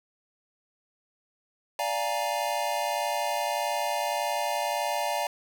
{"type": "chord", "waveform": "square", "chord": "Bb dominant seventh", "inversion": "first", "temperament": "equal", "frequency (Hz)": [587.3, 698.5, 830.6, 932.3], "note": ["D5", "F5", "Ab5", "Bb5"], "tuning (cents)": [0, 0, 0, 0], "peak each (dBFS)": -33, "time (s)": [1.79, 5.27], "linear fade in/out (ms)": 2, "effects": []}